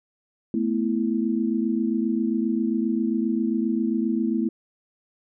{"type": "chord", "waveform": "sine", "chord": "A suspended second", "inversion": "none", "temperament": "just", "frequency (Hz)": [220, 247.5, 330], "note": ["A3", "B3", "E4"], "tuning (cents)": [0, 4, 2], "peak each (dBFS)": [-24, -26, -26], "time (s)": [0.54, 4.49], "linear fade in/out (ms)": 2, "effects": []}